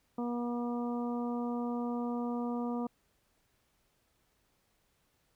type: harmonic tone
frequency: 240 Hz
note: B3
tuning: 49 cents flat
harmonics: 1 / 2 / 3 / 4 / 5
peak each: -33 / -40 / -43 / -45 / -47 dBFS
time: 0.18-2.87 s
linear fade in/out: 5 ms
effects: pink hiss -74 dBFS RMS until 5.35 s